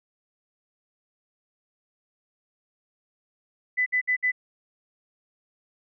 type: tone bursts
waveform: sine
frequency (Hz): 2000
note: B6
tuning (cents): +21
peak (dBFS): -20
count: 4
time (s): 3.77-4.319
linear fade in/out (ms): 20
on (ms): 93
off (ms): 59
effects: none